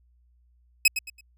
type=tone with echo; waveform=sawtooth; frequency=2552 Hz; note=D#7; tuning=43 cents sharp; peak=-11 dBFS; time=0.85-0.88 s; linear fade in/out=5 ms; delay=110 ms; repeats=3; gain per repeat=-11 dB; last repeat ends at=1.21 s; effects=added 60 Hz sine -59 dBFS peak until 1.37 s